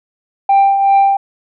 sine tone with tremolo, 789 Hz, G5, 11 cents sharp, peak -3 dBFS, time 0.49-1.17 s, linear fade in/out 5 ms, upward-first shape triangle, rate 2.6 Hz, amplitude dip 60%, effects tanh soft clip ceiling -5 dBFS

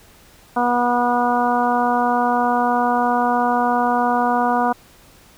harmonic tone, 243.1 Hz, B3, 27 cents flat, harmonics 1 / 2 / 3 / 4 / 5 / 6, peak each -22 / -25 / -19 / -21 / -25 / -28 dBFS, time 0.56-4.73 s, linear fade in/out 10 ms, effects pink hiss -49 dBFS RMS until 5.37 s

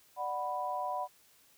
sine chord, B minor, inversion first, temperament just, 592.7 / 740.8 / 987.8 Hz, D5 / F#5 / B5, +16 / +2 / 0 cents, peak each -40 / -36 / -36 dBFS, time 0.16-1.08 s, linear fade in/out 50 ms, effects white hiss -64 dBFS RMS until 1.57 s

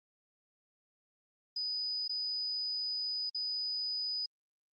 sine tone with dropouts, 4978 Hz, D#8, in tune, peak -33 dBFS, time 1.56-4.26 s, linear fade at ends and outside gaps 5 ms, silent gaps 2.079-2.093 / 3.297-3.346 s, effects Opus 24 kbps

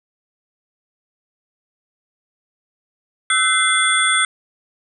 sine tone cluster, 1313 / 1519 / 2068 / 3432 / 8640 Hz, E6 / F#6 / C7 / A7 / C#9, -7 / +45 / -21 / -44 / -45 cents, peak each -20 dBFS, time 3.3-4.25 s, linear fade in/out 2 ms, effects none

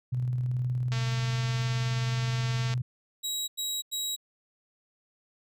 sine tone with tremolo, 124.8 Hz, B2, 19 cents sharp, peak -25 dBFS, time 0.12-2.82 s, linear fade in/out 10 ms, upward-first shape square, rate 19 Hz, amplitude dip 25%
click train, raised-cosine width 0.2 ms, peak -20 dBFS, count 412, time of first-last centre 0.92-2.739 s, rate 226 Hz
25% pulse tone bursts, 3850 Hz, B7, 45 cents flat, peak -26 dBFS, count 3, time 3.23-4.164 s, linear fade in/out 20 ms, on 250 ms, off 92 ms
effects none

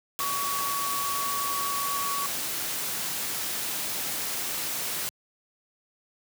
sine tone in noise, 1127 Hz, C#6, 28 cents sharp, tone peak -29 dBFS, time 0.2-2.26 s, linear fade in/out 0 ms, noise white, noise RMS -31 dBFS, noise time 0.19-5.09 s, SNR -1 dB, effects high-pass 100 Hz 12 dB/octave

